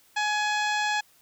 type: harmonic tone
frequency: 841 Hz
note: G#5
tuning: 22 cents sharp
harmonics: 1 / 2 / 3 / 4 / 5 / 6 / 7 / 8 / 9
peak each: -27 / -28 / -33 / -35 / -38 / -42 / -43 / -45 / -43 dBFS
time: 0.16-1.01 s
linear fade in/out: 10 ms
effects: white hiss -60 dBFS RMS until 1.21 s